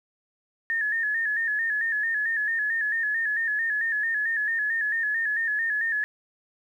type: tone with vibrato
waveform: sine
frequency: 1762 Hz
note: A6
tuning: 2 cents sharp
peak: -23 dBFS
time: 0.7-6.04 s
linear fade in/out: 0 ms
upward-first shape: square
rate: 4.5 Hz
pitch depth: 60 cents each way
effects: 10-bit